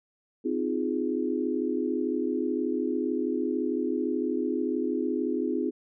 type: chord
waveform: sine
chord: F minor seventh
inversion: second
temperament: equal with one note detuned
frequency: 257.7 / 311.1 / 349.2 / 415.3 Hz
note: C4 / Eb4 / F4 / Ab4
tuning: -26 / 0 / 0 / 0 cents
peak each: -30 / -31 / -31 / -32 dBFS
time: 0.44-5.71 s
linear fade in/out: 20 ms
effects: none